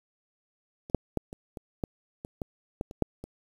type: clicks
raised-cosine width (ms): 2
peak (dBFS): -30 / -7 / -14 / -27 / -25 / -16 / -24 / -19 / -17 / -29 / -10 / -26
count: 12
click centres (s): 0.899 / 0.947 / 1.173 / 1.329 / 1.572 / 1.838 / 2.249 / 2.418 / 2.811 / 2.911 / 3.023 / 3.24
effects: 8-bit